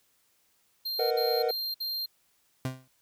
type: tone bursts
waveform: square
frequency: 4186 Hz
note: C8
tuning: in tune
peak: -31 dBFS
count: 4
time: 0.85-2.061 s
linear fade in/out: 10 ms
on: 260 ms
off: 57 ms
type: chord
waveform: triangle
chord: B major seventh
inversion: third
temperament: just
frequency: 463 / 493.9 / 617.4 / 740.8 Hz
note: A#4 / B4 / D#5 / F#5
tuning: -12 / 0 / -14 / +2 cents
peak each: -26 / -29 / -32 / -30 dBFS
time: 0.99-1.51 s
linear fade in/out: 5 ms
type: tone with exponential decay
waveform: 30% pulse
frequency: 130 Hz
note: C3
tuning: 11 cents flat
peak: -24 dBFS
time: 2.65-2.88 s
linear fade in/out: 2 ms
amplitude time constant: 49 ms
effects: white hiss -69 dBFS RMS until 3.01 s